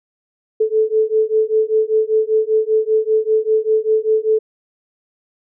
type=beating tone pair; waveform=sine; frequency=434.1 / 439.2 Hz; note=A4 / A4; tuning=-23 / -3 cents; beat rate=5.1 Hz; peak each=-16 dBFS; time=0.6-4.39 s; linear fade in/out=10 ms; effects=none